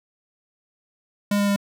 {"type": "tone with pitch steps", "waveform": "square", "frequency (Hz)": [203.9, 202.5, 201.1], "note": ["G#3", "G#3", "G3"], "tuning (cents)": [-32, -43, 44], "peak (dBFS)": -19, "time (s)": [1.31, 1.562], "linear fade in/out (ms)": 5, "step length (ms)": 84, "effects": []}